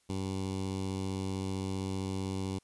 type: tone with notch filter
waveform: 15% pulse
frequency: 95.5 Hz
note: G2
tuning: 45 cents flat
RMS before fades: -35 dBFS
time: 0.09-2.59 s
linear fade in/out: 10 ms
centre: 1600 Hz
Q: 0.97
effects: white hiss -71 dBFS RMS until 2.63 s + resampled to 24000 Hz